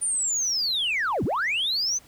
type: linear two-way sweep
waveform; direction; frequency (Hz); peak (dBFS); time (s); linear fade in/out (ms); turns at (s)
sine; down then up; 9410 to 73.8 to 6270; -21; 0.01-1.99; 20; 1.24
effects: tanh soft clip ceiling -20 dBFS + pink hiss -54 dBFS RMS until 2.07 s

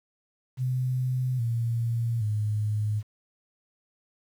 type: tone with pitch steps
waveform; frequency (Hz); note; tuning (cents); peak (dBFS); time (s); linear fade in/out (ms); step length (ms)
sine; 127.6 / 116.34 / 106.07; C3 / A#2 / G#2; -43 / -3 / +37; -24; 0.57-3.03; 50; 820
effects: 9-bit

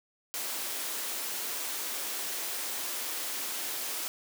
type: high-pass noise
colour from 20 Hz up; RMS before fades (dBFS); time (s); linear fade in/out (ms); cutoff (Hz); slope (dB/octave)
white; -35; 0.34-4.08; 0; 250; 24
effects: none

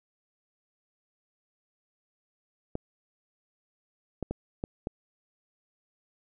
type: clicks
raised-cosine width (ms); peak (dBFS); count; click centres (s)
2; -18; 5; 2.754 / 4.227 / 4.31 / 4.639 / 4.871
effects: none

